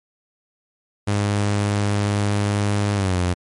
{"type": "tone with pitch glide", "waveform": "sawtooth", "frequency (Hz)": [102.4, 89.66], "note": ["G#2", "F2"], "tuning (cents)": [-24, 46], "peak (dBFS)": -14, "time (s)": [1.07, 3.34], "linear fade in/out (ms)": 10, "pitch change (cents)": -230, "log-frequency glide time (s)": [2.94, 3.17], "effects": ["MP3 48 kbps"]}